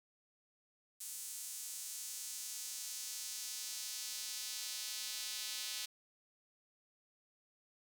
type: tone with high-pass filter sweep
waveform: square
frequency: 115.7 Hz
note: A#2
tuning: 13 cents flat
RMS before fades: -44 dBFS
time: 1-5.86 s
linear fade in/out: 10 ms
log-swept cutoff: 8100 to 3900 Hz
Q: 1.3
effects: none